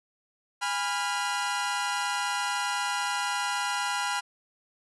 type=chord; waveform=sawtooth; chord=F diminished; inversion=first; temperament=equal with one note detuned; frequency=819.2 / 987.8 / 1396.9 Hz; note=Ab5 / Cb6 / F6; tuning=-24 / 0 / 0 cents; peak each=-28 dBFS; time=0.61-4.21 s; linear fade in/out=20 ms; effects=resampled to 24000 Hz